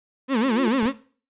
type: tone with vibrato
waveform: 35% pulse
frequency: 243.2 Hz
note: B3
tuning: 26 cents flat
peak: -17 dBFS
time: 0.28-0.93 s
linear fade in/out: 50 ms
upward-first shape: sine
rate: 6.8 Hz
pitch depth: 220 cents each way
type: tone with exponential growth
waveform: sine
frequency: 353.4 Hz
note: F4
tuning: 21 cents sharp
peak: -21 dBFS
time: 0.29-0.68 s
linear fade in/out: 0 ms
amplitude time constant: 84 ms
type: clicks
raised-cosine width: 2 ms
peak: -20 dBFS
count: 2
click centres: 0.829 / 0.857 s
effects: noise-tail reverb RT60 0.4 s tail -17 dB re dry + resampled to 8000 Hz